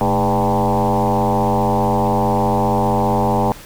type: tone with frequency modulation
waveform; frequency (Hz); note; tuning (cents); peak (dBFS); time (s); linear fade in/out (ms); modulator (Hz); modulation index
sine; 502; B4; +28; -13; 0.01-3.52; 0; 95.2; 4.6
effects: pink hiss -38 dBFS RMS until 3.65 s